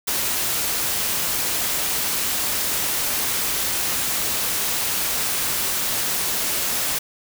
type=noise; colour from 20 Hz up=white; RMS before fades=-23 dBFS; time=0.07-6.99 s; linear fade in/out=10 ms; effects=none